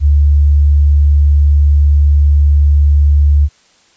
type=tone; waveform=sine; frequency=72.6 Hz; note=D2; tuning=19 cents flat; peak=-5 dBFS; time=0-3.49 s; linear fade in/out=50 ms; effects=white hiss -50 dBFS RMS until 3.96 s + resampled to 16000 Hz

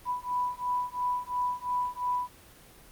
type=beating tone pair; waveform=sine; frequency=987.8 / 990.7 Hz; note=B5 / B5; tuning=0 / +5 cents; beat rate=2.9 Hz; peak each=-31 dBFS; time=0.05-2.3 s; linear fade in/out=50 ms; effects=pink hiss -53 dBFS RMS until 2.91 s + Opus 24 kbps

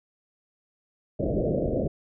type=low-pass noise; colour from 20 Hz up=white; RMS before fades=-26 dBFS; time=1.19-1.88 s; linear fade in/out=10 ms; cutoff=640 Hz; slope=96 dB/octave; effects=none

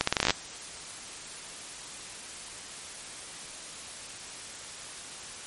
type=accelerating click train; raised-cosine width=0.2 ms; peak=-5 dBFS; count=11; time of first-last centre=0.01-0.306 s; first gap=64 ms; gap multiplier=0.81; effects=white hiss -42 dBFS RMS until 5.46 s + MP3 48 kbps

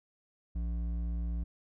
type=tone with hard clipping; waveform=sine; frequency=58 Hz; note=A#1; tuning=8 cents flat; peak=-33 dBFS; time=0.55-1.44 s; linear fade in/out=10 ms; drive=8 dB; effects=none

